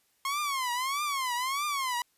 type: tone with vibrato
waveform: sawtooth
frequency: 1073 Hz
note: C6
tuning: 43 cents sharp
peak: -25 dBFS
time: 0.25-2.02 s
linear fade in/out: 2 ms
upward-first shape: triangle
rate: 1.6 Hz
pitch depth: 210 cents each way
effects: white hiss -70 dBFS RMS until 2.17 s + resampled to 32000 Hz